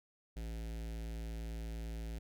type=tone with notch filter; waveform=square; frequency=55.7 Hz; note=A1; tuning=22 cents sharp; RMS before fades=-42 dBFS; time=0.36-2.19 s; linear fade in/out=10 ms; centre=1100 Hz; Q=1.2; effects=none